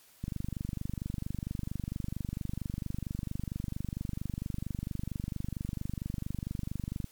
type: click train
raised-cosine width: 5 ms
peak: -22 dBFS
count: 167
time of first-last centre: 0.24-7.043 s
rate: 24.4 Hz
effects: white hiss -60 dBFS RMS until 7.11 s + MP3 96 kbps